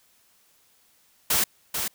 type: noise with echo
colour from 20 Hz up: white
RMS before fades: -22 dBFS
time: 1.3-1.44 s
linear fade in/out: 5 ms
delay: 440 ms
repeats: 1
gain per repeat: -6 dB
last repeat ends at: 1.88 s
effects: white hiss -62 dBFS RMS until 1.94 s